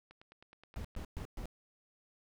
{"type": "click train", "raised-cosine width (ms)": 0.3, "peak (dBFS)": -40, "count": 9, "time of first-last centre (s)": [0.11, 0.951], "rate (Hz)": 9.51}
{"type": "noise bursts", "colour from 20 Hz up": "brown", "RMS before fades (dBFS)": -41, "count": 4, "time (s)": [0.76, 1.456], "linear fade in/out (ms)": 0, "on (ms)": 84, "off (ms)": 120}
{"effects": []}